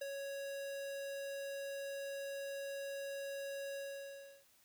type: tone with ADSR envelope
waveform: square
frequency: 554.4 Hz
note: C#5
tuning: in tune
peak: -38 dBFS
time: 0.01-4.45 s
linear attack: 8 ms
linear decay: 14 ms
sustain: -4 dB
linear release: 690 ms
effects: white hiss -69 dBFS RMS until 4.64 s